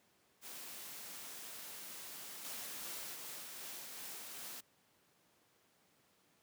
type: noise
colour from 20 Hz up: white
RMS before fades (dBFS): -49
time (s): 0.41-3.18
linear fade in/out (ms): 50
type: noise with tremolo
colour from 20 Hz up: white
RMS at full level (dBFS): -47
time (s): 2.44-4.61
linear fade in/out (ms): 10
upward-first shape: sine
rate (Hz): 2.6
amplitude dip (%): 25
effects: pink hiss -72 dBFS RMS until 6.42 s + high-pass 150 Hz 12 dB/octave